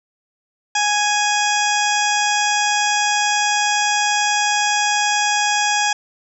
harmonic tone, 830.6 Hz, G#5, in tune, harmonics 1 / 2 / 3 / 4 / 6 / 7 / 8 / 9, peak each -19 / -22 / -24 / -25 / -27 / -27 / -28 / -29 dBFS, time 0.75-5.93 s, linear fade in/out 5 ms, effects none

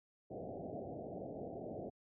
white low-pass noise, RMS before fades -45 dBFS, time 0.3-1.9 s, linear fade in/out 10 ms, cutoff 740 Hz, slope 96 dB/octave, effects high-pass 100 Hz 12 dB/octave

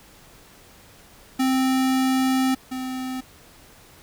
square tone pair in turn, 261.6 / 258.3 Hz, C4 / C4, 0 / -22 cents, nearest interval unison, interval 22 cents, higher first, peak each -19 / -28 dBFS, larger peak first, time 1.39-2.55 / 2.71-3.21 s, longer first, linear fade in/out 10 ms, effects pink hiss -50 dBFS RMS until 4.02 s

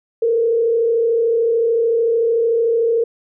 sine tone with frequency modulation, 460.6 Hz, A#4, 21 cents flat, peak -13 dBFS, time 0.22-3.04 s, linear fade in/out 5 ms, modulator 33.5 Hz, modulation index 0.52, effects none

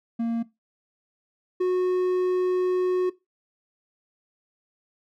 triangle tone pair in turn, 231 / 365.7 Hz, A#3 / F#4, -16 / -20 cents, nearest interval minor sixth, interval 796 cents, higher second, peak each -21 / -18 dBFS, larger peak second, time 0.19-0.43 / 1.6-3.1 s, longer second, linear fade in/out 10 ms, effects noise-tail reverb RT60 0.2 s tail -18 dB re dry

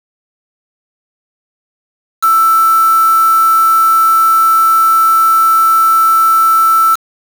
sine tone with quantisation, 1326 Hz, E6, 10 cents sharp, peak -6 dBFS, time 2.22-6.96 s, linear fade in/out 20 ms, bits 3, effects none

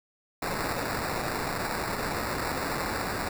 violet noise with sample-and-hold, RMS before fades -31 dBFS, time 0.42-3.29 s, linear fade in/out 5 ms, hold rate 3150 Hz, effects none

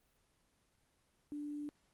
sine tone with quantisation, 293.7 Hz, D4, in tune, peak -40 dBFS, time 1.32-1.69 s, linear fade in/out 0 ms, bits 11, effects pink hiss -75 dBFS RMS until 1.93 s + Opus 24 kbps

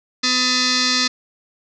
sine tone with frequency modulation, 252.3 Hz, B3, 37 cents sharp, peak -15 dBFS, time 0.23-1.08 s, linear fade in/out 10 ms, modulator 758 Hz, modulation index 7.3, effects none

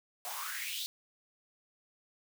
white noise with high-pass filter sweep, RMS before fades -39 dBFS, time 0.25-0.86 s, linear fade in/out 0 ms, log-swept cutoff 680 to 4100 Hz, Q 5.5, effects none

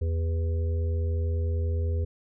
harmonic tone with a mistuned harmonic, 82.7 Hz, E2, 6 cents sharp, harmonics 1 / 3 / 5 / 6, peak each -24 / -44 / -39 / -40 dBFS, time 0.01-2.05 s, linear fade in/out 10 ms, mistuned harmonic 5, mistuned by -33 cents, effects none

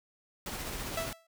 pink noise with tremolo, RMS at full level -37 dBFS, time 0.46-1.13 s, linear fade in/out 2 ms, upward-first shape triangle, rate 15 Hz, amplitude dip 35%
sawtooth tone with exponential decay, 659.3 Hz, E5, in tune, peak -25 dBFS, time 0.97-1.27 s, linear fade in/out 5 ms, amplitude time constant 64 ms
effects none

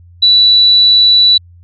sine tone, 3951 Hz, B7, in tune, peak -4 dBFS, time 0.22-1.38 s, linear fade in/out 10 ms, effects added 87 Hz sine -37 dBFS peak until 1.63 s

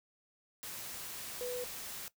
sine tone in noise, 493.9 Hz, B4, in tune, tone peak -36 dBFS, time 1.41-1.64 s, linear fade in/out 0 ms, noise white, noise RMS -44 dBFS, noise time 0.63-2.08 s, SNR +5 dB, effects noise-tail reverb RT60 0.1 s tail -17 dB re dry

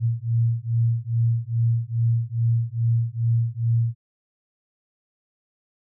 sine beating tone pair, 114.8 / 117.2 Hz, A#2 / A#2, -26 / +10 cents, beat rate 2.4 Hz, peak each -22 dBFS, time 0-3.95 s, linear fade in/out 50 ms, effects none

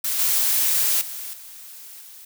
blue noise with level steps, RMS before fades -24 / -20 / -33 / -41 / -43 dBFS, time 0.04-2.25 s, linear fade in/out 5 ms, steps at 0.19 / 1.01 / 1.33 / 2.01 s, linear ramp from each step 5 ms, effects none

